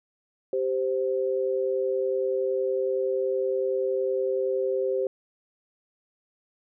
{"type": "tone pair together", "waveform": "sine", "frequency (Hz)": [390.3, 521], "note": ["G4", "C5"], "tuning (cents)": [-8, -7], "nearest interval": "perfect fourth", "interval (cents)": 501, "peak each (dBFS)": -26, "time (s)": [0.53, 5.07], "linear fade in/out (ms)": 2, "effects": []}